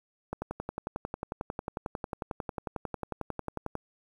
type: click train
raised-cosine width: 1 ms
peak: -19 dBFS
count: 39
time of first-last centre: 0.33-3.753 s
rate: 11.1 Hz
effects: 9-bit